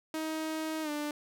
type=tone with pitch glide; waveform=sawtooth; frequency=315.6 to 296.2 Hz; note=D#4 to D4; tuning=+25 to +15 cents; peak=-29 dBFS; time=0.14-1.11 s; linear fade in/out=2 ms; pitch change=-110 cents; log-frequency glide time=0.82-0.9 s; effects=none